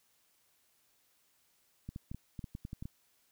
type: clicks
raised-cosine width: 5 ms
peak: -29 dBFS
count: 11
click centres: 1.89 / 1.961 / 2.115 / 2.146 / 2.392 / 2.442 / 2.551 / 2.651 / 2.731 / 2.825 / 2.855 s
effects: white hiss -72 dBFS RMS until 3.31 s